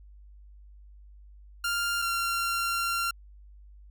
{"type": "tone pair in turn", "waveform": "sawtooth", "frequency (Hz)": [1396.9, 1377.7], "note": ["F6", "F6"], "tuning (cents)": [0, -24], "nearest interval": "unison", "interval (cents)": 24, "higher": "first", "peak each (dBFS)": -23, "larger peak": "neither", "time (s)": [[1.64, 2.02], [2.02, 3.11]], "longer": "second", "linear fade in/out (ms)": 5, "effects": ["added 50 Hz sine -48 dBFS peak until 3.9 s"]}